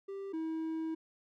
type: tone pair in turn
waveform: triangle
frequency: 392.9 / 321.3 Hz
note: G4 / E4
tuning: +4 / -44 cents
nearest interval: minor third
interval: 348 cents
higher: first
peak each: -37 / -32 dBFS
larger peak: second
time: 0.08-0.33 / 0.33-0.95 s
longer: second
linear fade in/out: 10 ms
effects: none